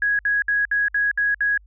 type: tone bursts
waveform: sine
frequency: 1661.2 Hz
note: G#6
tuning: in tune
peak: -17 dBFS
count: 7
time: 0.02-1.576 s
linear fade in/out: 2 ms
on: 170 ms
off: 61 ms
effects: added 50 Hz sine -47 dBFS peak until 1.66 s